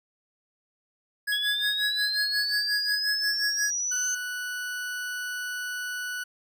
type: tone with tremolo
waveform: square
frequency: 1673 Hz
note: G#6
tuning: 12 cents sharp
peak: -25 dBFS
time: 1.27-3.71 s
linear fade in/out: 10 ms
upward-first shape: sine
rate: 5.6 Hz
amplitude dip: 85%
type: linear sweep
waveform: sine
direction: up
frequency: 3312 to 6220 Hz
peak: -26 dBFS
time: 1.32-4.15 s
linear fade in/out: 5 ms
type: tone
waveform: 40% pulse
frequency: 1480 Hz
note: F#6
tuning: in tune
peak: -30 dBFS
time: 3.91-6.24 s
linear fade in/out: 10 ms
effects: none